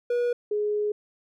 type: tone pair in turn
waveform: triangle / sine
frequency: 483.3 / 418.2 Hz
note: B4 / G#4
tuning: -38 / +12 cents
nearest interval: minor third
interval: 250 cents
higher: first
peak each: -20 / -23 dBFS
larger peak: first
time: 0.1-0.33 / 0.51-0.92 s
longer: second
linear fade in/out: 5 ms
effects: none